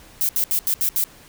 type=noise bursts at uneven times; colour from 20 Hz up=violet; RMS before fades=-20 dBFS; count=6; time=0.21-0.29 / 0.36-0.44 / 0.51-0.59 / 0.67-0.74 / 0.81-0.89 / 0.96-1.04 s; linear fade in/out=0 ms; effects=pink hiss -47 dBFS RMS until 1.28 s